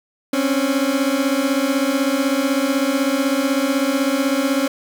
30% pulse beating tone pair, 265.3 / 281.3 Hz, C4 / C#4, +24 / +26 cents, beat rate 16 Hz, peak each -17 dBFS, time 0.33-4.68 s, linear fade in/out 5 ms, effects none

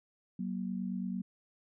sine tone pair together, 188.1 / 237.1 Hz, F#3 / A#3, +29 / +30 cents, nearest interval major third, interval 401 cents, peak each -35 / -38 dBFS, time 0.39-1.22 s, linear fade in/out 5 ms, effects none

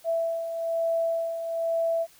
sine beating tone pair, 662 / 663.1 Hz, E5 / E5, +7 / +10 cents, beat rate 1.1 Hz, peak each -33 / -25 dBFS, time 0.04-2.07 s, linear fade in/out 50 ms, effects white hiss -56 dBFS RMS until 2.19 s

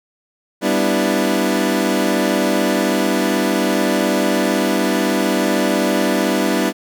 25% pulse chord, E minor seventh, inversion first, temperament equal, 196 / 246.9 / 293.7 / 329.6 Hz, G3 / B3 / D4 / E4, 0 / 0 / 0 / 0 cents, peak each -17 dBFS, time 0.61-6.73 s, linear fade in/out 50 ms, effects none

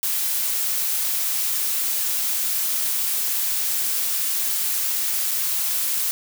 blue noise with dropouts, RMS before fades -23 dBFS, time 0.03-6.11 s, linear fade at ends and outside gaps 0 ms, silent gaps 5.311-5.315 s, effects none

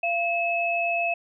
sine tone pair together, 685.7 / 2589 Hz, F5 / E7, -32 / -32 cents, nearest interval octave + major seventh, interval 2300 cents, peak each -25 dBFS, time 0.03-1.14 s, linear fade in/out 5 ms, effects none

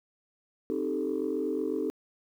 sine chord, A half-diminished seventh, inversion first, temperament equal with one note detuned, 265.1 / 311.1 / 392 / 440 Hz, C4 / Eb4 / G4 / A4, +23 / 0 / 0 / 0 cents, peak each -34 / -32 / -33 / -32 dBFS, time 0.7-1.9 s, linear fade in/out 0 ms, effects tanh soft clip ceiling -20 dBFS + 10-bit

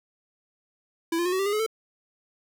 square tone with pitch steps, 331.8 / 345.9 / 360.6 / 375.9 / 391.9 / 408.5 / 425.8 / 443.9 Hz, E4 / F4 / F#4 / F#4 / G4 / G#4 / G#4 / A4, +11 / -17 / -45 / +27 / 0 / -29 / +43 / +15 cents, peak -24 dBFS, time 1.12-1.664 s, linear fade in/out 5 ms, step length 68 ms, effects none

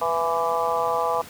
harmonic tone with a mistuned harmonic, 166.9 Hz, E3, 22 cents sharp, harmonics 3 / 4 / 5 / 6 / 7, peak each -27 / -27 / -27 / -27 / -27 dBFS, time 0.01-1.22 s, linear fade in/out 10 ms, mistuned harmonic 3, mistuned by -21 cents, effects pink hiss -42 dBFS RMS until 1.29 s + high-pass 80 Hz 12 dB/octave

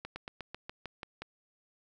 slowing click train, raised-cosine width 0.3 ms, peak -24 dBFS, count 9, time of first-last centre 0.05-1.22 s, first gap 110 ms, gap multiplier 1.08, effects none

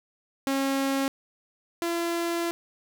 sawtooth tone pair in turn, 272.1 / 339.7 Hz, C#4 / F4, -32 / -48 cents, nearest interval major third, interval 384 cents, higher second, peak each -20 / -22 dBFS, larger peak first, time 0.47-1.08 / 1.82-2.51 s, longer second, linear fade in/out 0 ms, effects none

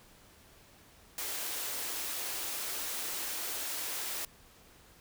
white high-pass noise, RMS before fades -37 dBFS, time 1.18-4.25 s, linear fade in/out 2 ms, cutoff 270 Hz, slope 48 dB/octave, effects pink hiss -59 dBFS RMS until 5 s

